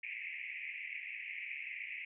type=band-pass noise; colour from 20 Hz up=pink; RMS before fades=-44 dBFS; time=0.03-2.05 s; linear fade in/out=5 ms; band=2000 to 2600 Hz; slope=96 dB/octave; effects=none